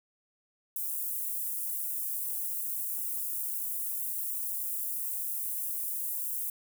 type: high-pass noise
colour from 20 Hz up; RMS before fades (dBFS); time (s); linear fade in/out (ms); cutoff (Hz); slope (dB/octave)
white; -34; 0.76-6.5; 2; 10000; 24
effects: none